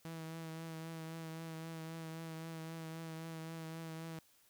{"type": "tone with vibrato", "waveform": "sawtooth", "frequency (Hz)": 162.3, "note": "E3", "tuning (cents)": -27, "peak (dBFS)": -40, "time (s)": [0.05, 4.19], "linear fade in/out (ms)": 0, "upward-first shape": "triangle", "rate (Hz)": 3.8, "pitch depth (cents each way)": 27, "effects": ["white hiss -69 dBFS RMS until 4.49 s"]}